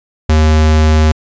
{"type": "tone", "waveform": "square", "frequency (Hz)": 77.78, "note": "D#2", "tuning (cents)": 0, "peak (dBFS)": -7, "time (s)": [0.29, 1.12], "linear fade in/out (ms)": 5, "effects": ["resampled to 16000 Hz"]}